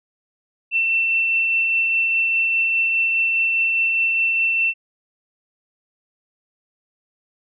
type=tone with tremolo; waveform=sine; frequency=2688 Hz; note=E7; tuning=33 cents sharp; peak=-15 dBFS; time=0.71-4.74 s; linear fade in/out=50 ms; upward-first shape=triangle; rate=4.9 Hz; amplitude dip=25%; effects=none